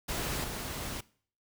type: noise with level steps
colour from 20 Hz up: pink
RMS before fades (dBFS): -34 / -38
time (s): 0.08-1.01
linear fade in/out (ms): 10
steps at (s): 0.44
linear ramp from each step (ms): 5
effects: noise-tail reverb RT60 0.5 s tail -21 dB re dry